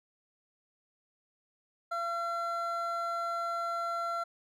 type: tone pair together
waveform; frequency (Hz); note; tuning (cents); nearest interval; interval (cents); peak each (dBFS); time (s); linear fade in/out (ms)
triangle; 681.6 / 1360; F5 / F6; -42 / -46; octave; 1196; -34 / -31; 1.91-4.24; 10
effects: none